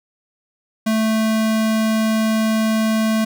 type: tone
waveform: square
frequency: 220 Hz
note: A3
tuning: in tune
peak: -16 dBFS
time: 0.86-3.25 s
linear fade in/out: 10 ms
effects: none